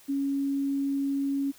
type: tone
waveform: sine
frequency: 277.2 Hz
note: C#4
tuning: in tune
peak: -25 dBFS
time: 0.08-1.52 s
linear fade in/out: 20 ms
effects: white hiss -55 dBFS RMS until 1.58 s